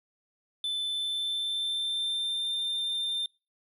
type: tone with pitch glide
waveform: triangle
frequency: 3520 to 3594 Hz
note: A7 to A7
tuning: 0 to +36 cents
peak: -27 dBFS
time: 0.64-3.26 s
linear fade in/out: 2 ms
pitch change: +36 cents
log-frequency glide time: 0.84-2.53 s
effects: noise-tail reverb RT60 0.3 s tail -23 dB re dry